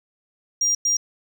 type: tone bursts at uneven times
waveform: sine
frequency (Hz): 5700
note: F8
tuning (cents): +34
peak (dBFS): -15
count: 2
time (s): 0.61-0.75 / 0.85-0.97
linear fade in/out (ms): 5
effects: tanh soft clip ceiling -16 dBFS + 9-bit